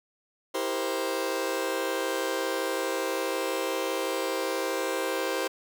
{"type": "chord", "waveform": "sawtooth", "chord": "C dominant seventh", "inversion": "first", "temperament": "just", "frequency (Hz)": [327, 392.4, 470.9, 523.3], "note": ["E4", "G4", "Bb4", "C5"], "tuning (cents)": [-14, 2, 18, 0], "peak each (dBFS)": [-31, -29, -31, -27], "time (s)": [0.54, 5.48], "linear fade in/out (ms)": 10, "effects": []}